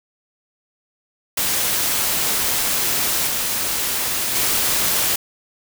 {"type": "noise with level steps", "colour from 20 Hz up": "white", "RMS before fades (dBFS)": [-20, -22, -19], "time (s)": [1.37, 5.16], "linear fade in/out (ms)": 5, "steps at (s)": [3.27, 4.35], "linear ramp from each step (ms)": 5, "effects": []}